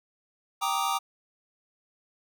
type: chord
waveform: square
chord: Eb major seventh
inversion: first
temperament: equal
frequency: 784 / 932.3 / 1174.7 / 1244.5 Hz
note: G5 / Bb5 / D6 / Eb6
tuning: 0 / 0 / 0 / 0 cents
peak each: -32 dBFS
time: 0.61-0.99 s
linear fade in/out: 20 ms
effects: none